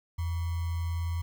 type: tone with sample-and-hold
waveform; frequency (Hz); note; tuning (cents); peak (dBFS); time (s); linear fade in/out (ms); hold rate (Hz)
sine; 84.3; E2; +39; -28; 0.18-1.22; 10; 1050
effects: none